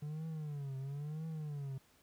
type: tone with vibrato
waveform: triangle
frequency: 146.6 Hz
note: D3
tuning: 3 cents flat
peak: -37 dBFS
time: 0.02-1.78 s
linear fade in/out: 5 ms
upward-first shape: triangle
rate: 1 Hz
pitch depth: 180 cents each way
effects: pink hiss -68 dBFS RMS until 2.02 s + high-pass 60 Hz 12 dB/octave